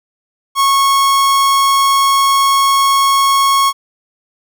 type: tone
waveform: 45% pulse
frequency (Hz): 1098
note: C#6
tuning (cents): -17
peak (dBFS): -9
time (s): 0.55-3.73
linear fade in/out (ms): 50
effects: none